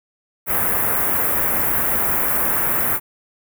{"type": "band-stop noise", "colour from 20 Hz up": "white", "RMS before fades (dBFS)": -19, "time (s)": [0.46, 3], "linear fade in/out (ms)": 50, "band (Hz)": [1900, 12000], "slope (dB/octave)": 24, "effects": []}